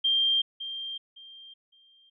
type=tone with echo; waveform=sine; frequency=3180 Hz; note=G7; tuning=24 cents sharp; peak=-21 dBFS; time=0.04-0.42 s; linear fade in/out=10 ms; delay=560 ms; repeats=3; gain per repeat=-12 dB; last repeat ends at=2.1 s; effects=none